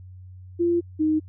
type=tone pair in turn; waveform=sine; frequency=344.1 / 310.5 Hz; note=F4 / D#4; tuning=-26 / -3 cents; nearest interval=major second; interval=177 cents; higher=first; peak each=-18 dBFS; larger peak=neither; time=0.59-0.81 / 0.99-1.2 s; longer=first; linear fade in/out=20 ms; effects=added 92 Hz sine -40 dBFS peak until 1.28 s